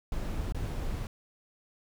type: noise with dropouts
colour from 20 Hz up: brown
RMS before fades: -33 dBFS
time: 0.12-1.07 s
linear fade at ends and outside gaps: 2 ms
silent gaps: 0.523-0.546 s
effects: none